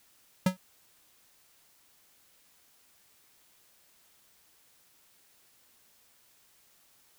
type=tone with exponential decay; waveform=square; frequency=185 Hz; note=F#3; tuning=in tune; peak=-19 dBFS; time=0.46-0.57 s; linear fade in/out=5 ms; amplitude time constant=23 ms; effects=white hiss -64 dBFS RMS until 7.18 s